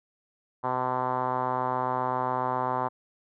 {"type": "tone with low-pass filter", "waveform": "5% pulse", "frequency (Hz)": 127.4, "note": "C3", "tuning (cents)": -46, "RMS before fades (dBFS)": -28, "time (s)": [0.63, 2.89], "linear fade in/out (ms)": 20, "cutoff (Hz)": 970, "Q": 3.4, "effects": []}